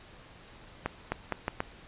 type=accelerating click train; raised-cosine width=0.5 ms; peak=-14 dBFS; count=5; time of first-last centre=0.86-1.604 s; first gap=260 ms; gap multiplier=0.78; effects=pink hiss -52 dBFS RMS until 1.87 s + resampled to 8000 Hz